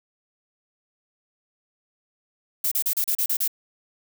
violet noise bursts, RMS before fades -23 dBFS, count 8, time 2.64-3.478 s, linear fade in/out 5 ms, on 75 ms, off 34 ms, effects none

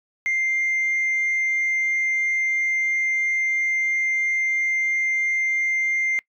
sine tone, 2099 Hz, C7, 5 cents sharp, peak -18 dBFS, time 0.26-6.19 s, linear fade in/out 0 ms, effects noise-tail reverb RT60 0.1 s tail -24 dB re dry + tanh soft clip ceiling -17 dBFS

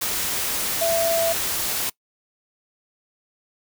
sine tone in noise, 666 Hz, E5, 18 cents sharp, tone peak -19 dBFS, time 0.81-1.33 s, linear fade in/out 10 ms, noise white, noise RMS -25 dBFS, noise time 0.01-1.9 s, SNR +3 dB, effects noise-tail reverb RT60 0.1 s tail -22 dB re dry

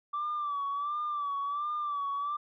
sine tone with vibrato, 1162 Hz, D6, 19 cents flat, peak -29 dBFS, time 0.13-2.37 s, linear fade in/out 10 ms, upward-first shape sine, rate 1.4 Hz, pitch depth 65 cents each way, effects tanh soft clip ceiling -27 dBFS

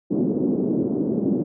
pink band-pass noise, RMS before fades -22 dBFS, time 0.1-1.44 s, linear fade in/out 20 ms, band 200 to 380 Hz, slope 24 dB/octave, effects none

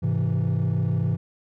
triangle chord, Ab augmented, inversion none, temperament equal, 103.83 / 130.81 / 164.81 Hz, Ab2 / C3 / E3, 0 / 0 / 0 cents, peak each -22 dBFS, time 0.02-1.17 s, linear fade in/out 20 ms, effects tanh soft clip ceiling -15 dBFS

